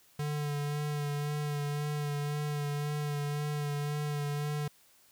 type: tone with vibrato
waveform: square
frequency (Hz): 146.83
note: D3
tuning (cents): 0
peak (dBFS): -32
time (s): 0.19-4.68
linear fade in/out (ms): 5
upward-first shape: sine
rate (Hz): 1.9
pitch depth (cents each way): 22
effects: white hiss -63 dBFS RMS until 5.11 s